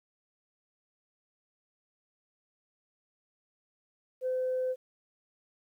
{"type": "tone", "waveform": "sine", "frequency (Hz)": 512, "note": "C5", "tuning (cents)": -38, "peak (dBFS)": -27, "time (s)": [4.21, 4.76], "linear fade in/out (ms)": 50, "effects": ["tanh soft clip ceiling -24 dBFS", "11-bit"]}